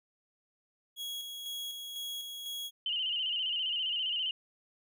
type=tone with tremolo; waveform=40% pulse; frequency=3322 Hz; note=G#7; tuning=in tune; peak=-36 dBFS; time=0.96-2.71 s; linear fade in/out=50 ms; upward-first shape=square; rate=2 Hz; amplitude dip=35%
type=tone with vibrato; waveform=sine; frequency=2960 Hz; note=F#7; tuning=in tune; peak=-30 dBFS; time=2.86-4.31 s; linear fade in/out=2 ms; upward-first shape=square; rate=15 Hz; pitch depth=61 cents each way
effects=none